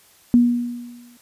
sine tone with exponential decay, 240.8 Hz, B3, 44 cents flat, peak -8 dBFS, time 0.34-1.17 s, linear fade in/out 0 ms, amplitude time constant 180 ms, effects white hiss -53 dBFS RMS until 1.21 s + resampled to 32000 Hz

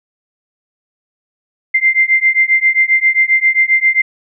sine beating tone pair, 2086 / 2093.5 Hz, C7 / C7, -6 / 0 cents, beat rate 7.5 Hz, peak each -12 dBFS, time 1.74-4.02 s, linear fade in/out 10 ms, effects none

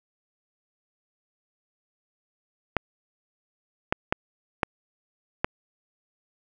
clicks, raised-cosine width 0.5 ms, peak -6 dBFS, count 5, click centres 2.767 / 3.925 / 4.125 / 4.632 / 5.445 s, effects none

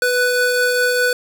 square tone pair together, 494.7 / 1489 Hz, B4 / F#6, +3 / +11 cents, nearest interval octave + perfect fifth, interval 1908 cents, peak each -18 dBFS, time 0.02-1.13 s, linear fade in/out 2 ms, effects none

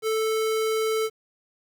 square tone, 440 Hz, A4, in tune, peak -23 dBFS, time 0.02-1.1 s, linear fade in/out 50 ms, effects 9-bit

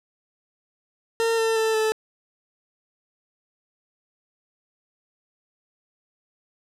40% pulse tone with pitch steps, 456.3 / 449.8 / 443.3 / 437 Hz, A#4 / A4 / A4 / A4, -37 / +38 / +13 / -12 cents, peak -19 dBFS, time 1.2-1.92 s, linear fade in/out 0 ms, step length 180 ms, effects low-pass 11000 Hz 12 dB/octave

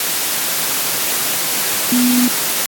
sine tone in noise, 246.9 Hz, B3, in tune, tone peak -11 dBFS, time 1.92-2.28 s, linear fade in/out 2 ms, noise white, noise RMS -18 dBFS, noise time 0-2.66 s, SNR +4 dB, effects high-pass 150 Hz 12 dB/octave + AAC 64 kbps

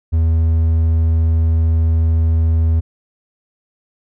triangle tone, 81.2 Hz, E2, 26 cents flat, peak -9 dBFS, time 0.12-2.81 s, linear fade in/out 20 ms, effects none

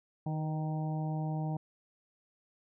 harmonic tone with a mistuned harmonic, 155.56 Hz, D#3, in tune, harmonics 1 / 2 / 3 / 4 / 5 / 6, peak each -32 / -42 / -51 / -46 / -43 / -50 dBFS, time 0.26-1.57 s, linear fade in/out 5 ms, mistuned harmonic 3, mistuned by +53 cents, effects none

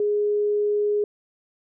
sine tone, 415.3 Hz, G#4, in tune, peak -19 dBFS, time 0-1.04 s, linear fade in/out 2 ms, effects none

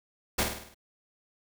pink noise with echo, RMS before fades -26 dBFS, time 0.38-0.44 s, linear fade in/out 10 ms, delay 51 ms, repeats 6, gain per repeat -5 dB, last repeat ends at 0.746 s, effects none

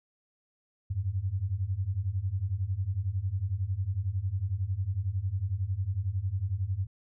sine beating tone pair, 89.5 / 100.5 Hz, F2 / G2, +43 / +44 cents, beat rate 11 Hz, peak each -32 / -30 dBFS, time 0.9-6.87 s, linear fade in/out 10 ms, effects none

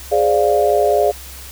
sine chord, D half-diminished seventh, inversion second, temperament equal, 415.3 / 523.3 / 587.3 / 698.5 Hz, Ab4 / C5 / D5 / F5, 0 / 0 / 0 / 0 cents, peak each -16 / -21 / -16 / -17 dBFS, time 0.11-1.12 s, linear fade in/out 20 ms, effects added 66 Hz sine -36 dBFS peak until 1.51 s + white hiss -36 dBFS RMS until 1.51 s

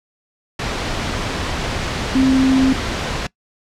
sine tone in noise, 263.4 Hz, C4, 12 cents sharp, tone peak -11 dBFS, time 2.15-2.73 s, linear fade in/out 5 ms, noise pink, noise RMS -22 dBFS, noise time 0.59-3.27 s, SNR +8 dB, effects noise-tail reverb RT60 0.1 s tail -22 dB re dry + low-pass 5000 Hz 12 dB/octave

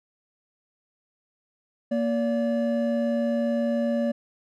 triangle tone pair together, 234.1 / 575 Hz, A#3 / D5, +8 / -37 cents, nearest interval octave + major third, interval 1555 cents, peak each -22 / -24 dBFS, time 1.91-4.12 s, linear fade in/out 10 ms, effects none

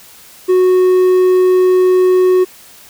triangle tone, 368 Hz, F#4, 9 cents flat, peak -5 dBFS, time 0.48-2.45 s, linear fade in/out 20 ms, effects white hiss -40 dBFS RMS until 2.89 s

